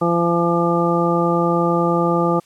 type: harmonic tone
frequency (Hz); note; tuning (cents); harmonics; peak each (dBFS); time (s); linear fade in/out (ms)
170.9; F3; -37; 1 / 2 / 3 / 4 / 5 / 7; -20 / -20 / -21 / -26 / -24 / -22; 0.01-2.4; 10
effects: white hiss -54 dBFS RMS until 2.45 s + low-pass 10000 Hz 12 dB/octave